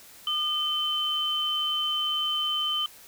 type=tone pair together; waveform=sine; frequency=1214 / 3071 Hz; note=D#6 / G7; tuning=-43 / -36 cents; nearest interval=octave + major third; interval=1607 cents; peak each=-33 / -25 dBFS; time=0.27-2.86 s; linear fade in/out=2 ms; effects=white hiss -50 dBFS RMS until 3.07 s